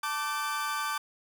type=tone cluster; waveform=40% pulse; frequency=882 / 1172 / 1529 Hz; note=A5 / D6 / G6; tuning=+4 / -4 / -44 cents; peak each=-36 / -31 / -35 dBFS; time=0.03-0.98 s; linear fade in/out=5 ms; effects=none